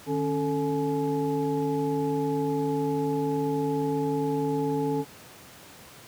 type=tone cluster; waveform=sine; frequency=151.5 / 275.8 / 439.9 / 848 Hz; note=D#3 / C#4 / A4 / G#5; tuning=-46 / -9 / 0 / +36 cents; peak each=-31 / -28 / -28 / -33 dBFS; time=0.06-5.05 s; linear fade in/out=50 ms; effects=pink hiss -48 dBFS RMS until 6.07 s + high-pass 100 Hz 12 dB/octave